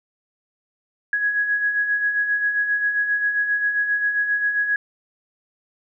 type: beating tone pair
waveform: sine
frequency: 1661.2 / 1668.7 Hz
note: G#6 / G#6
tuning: 0 / +8 cents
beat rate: 7.5 Hz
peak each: -28 / -19 dBFS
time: 1.13-4.76 s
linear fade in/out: 2 ms
effects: none

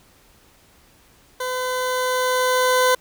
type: tone with level ramp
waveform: 20% pulse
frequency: 507 Hz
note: B4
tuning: 45 cents sharp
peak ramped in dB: -19 to -9 dBFS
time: 1.4-2.95 s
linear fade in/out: 5 ms
effects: pink hiss -54 dBFS RMS until 3 s

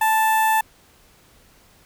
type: tone with notch filter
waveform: sawtooth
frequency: 880 Hz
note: A5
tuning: in tune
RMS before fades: -18 dBFS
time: 0.01-0.61 s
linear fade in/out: 5 ms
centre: 4800 Hz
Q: 0.57
effects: pink hiss -54 dBFS RMS until 1.85 s

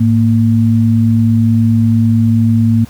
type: tone pair together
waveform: sine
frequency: 107.7 / 230 Hz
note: A2 / A#3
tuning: -37 / -23 cents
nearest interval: octave + minor second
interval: 1314 cents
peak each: -10 dBFS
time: 0-2.85 s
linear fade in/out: 10 ms
effects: added 60 Hz sine -39 dBFS peak until 2.89 s + pink hiss -41 dBFS RMS until 2.89 s

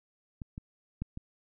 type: clicks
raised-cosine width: 5 ms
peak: -27 / -27 / -21 / -27 dBFS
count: 4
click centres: 0.418 / 0.579 / 1.02 / 1.174 s
effects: none

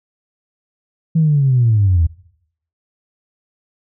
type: linear sweep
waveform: sine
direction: down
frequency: 164.81 to 77.78 Hz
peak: -9 dBFS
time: 1.15-2.07 s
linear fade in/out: 10 ms
effects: noise-tail reverb RT60 0.7 s tail -21 dB re dry + tanh soft clip ceiling -5 dBFS

